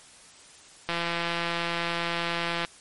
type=click train; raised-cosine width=0.3 ms; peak=-12 dBFS; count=300; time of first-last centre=0.89-2.649 s; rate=170 Hz; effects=white hiss -51 dBFS RMS until 2.8 s + MP3 48 kbps